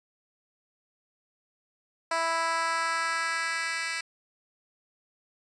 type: tone with high-pass filter sweep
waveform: 10% pulse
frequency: 329.6 Hz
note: E4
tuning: in tune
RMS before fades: -29 dBFS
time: 2.11-4.01 s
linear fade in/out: 5 ms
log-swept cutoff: 760 to 2300 Hz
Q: 1.6
effects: resampled to 22050 Hz